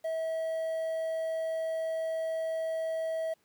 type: tone with quantisation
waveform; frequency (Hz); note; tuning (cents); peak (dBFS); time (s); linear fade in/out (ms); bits
triangle; 647; E5; -32; -28; 0.04-3.34; 10; 9
effects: pink hiss -71 dBFS RMS until 3.44 s + high-pass 150 Hz 12 dB/octave